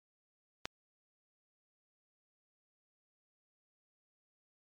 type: click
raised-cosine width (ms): 0.2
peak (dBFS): -17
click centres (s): 0.655
effects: MP3 96 kbps